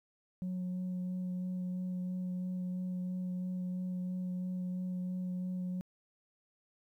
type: tone with vibrato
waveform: sine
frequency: 182.2 Hz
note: F#3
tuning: 26 cents flat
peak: -32 dBFS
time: 0.42-5.81 s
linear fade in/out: 0 ms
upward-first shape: sine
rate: 3 Hz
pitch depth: 11 cents each way
effects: tanh soft clip ceiling -33 dBFS + 12-bit